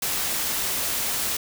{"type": "noise", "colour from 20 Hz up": "white", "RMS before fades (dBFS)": -26, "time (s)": [0.02, 1.37], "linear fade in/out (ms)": 5, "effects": []}